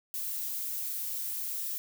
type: noise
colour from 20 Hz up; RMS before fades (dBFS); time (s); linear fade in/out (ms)
violet; -35; 0.14-1.78; 0
effects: none